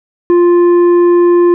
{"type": "tone with tanh clipping", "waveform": "triangle", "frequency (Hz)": 349.2, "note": "F4", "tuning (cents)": 0, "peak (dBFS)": -6, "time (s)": [0.3, 1.54], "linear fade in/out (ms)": 0, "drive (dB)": 11, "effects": []}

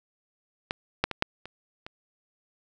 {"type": "clicks", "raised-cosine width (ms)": 0.3, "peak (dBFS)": [-12, -6, -15, -6, -24, -23], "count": 6, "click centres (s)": [0.709, 1.04, 1.113, 1.224, 1.456, 1.865], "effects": []}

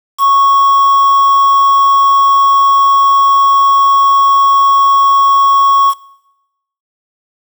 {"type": "tone with quantisation", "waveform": "triangle", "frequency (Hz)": 1104, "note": "C#6", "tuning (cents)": -7, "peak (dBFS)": -4, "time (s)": [0.18, 5.94], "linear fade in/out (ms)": 50, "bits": 4, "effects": ["noise-tail reverb RT60 0.9 s tail -21 dB re dry"]}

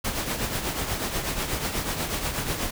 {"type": "noise with tremolo", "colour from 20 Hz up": "pink", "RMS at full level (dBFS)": -26, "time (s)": [0.04, 2.71], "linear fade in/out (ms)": 10, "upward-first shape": "triangle", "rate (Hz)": 8.2, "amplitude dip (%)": 60, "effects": []}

